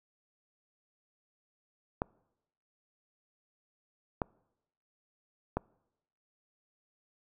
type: clicks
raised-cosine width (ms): 1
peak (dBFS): -16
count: 3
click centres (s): 2.019 / 4.218 / 5.57
effects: noise-tail reverb RT60 0.9 s tail -26 dB re dry